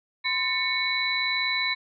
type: tone cluster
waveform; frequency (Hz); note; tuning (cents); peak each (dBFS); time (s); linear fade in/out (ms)
sine; 1024 / 1798 / 2219 / 3964; C6 / A6 / C#7 / B7; -38 / +37 / +1 / +6; -33 / -33 / -26 / -28; 0.24-1.75; 20
effects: none